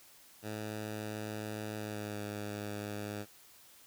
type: tone with pitch glide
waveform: 10% pulse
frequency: 106.9 to 103.8 Hz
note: A2 to G#2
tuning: -49 to 0 cents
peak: -30 dBFS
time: 0.42-3.26 s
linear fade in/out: 50 ms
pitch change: -51 cents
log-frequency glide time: 1.75-2.21 s
effects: white hiss -59 dBFS RMS until 3.86 s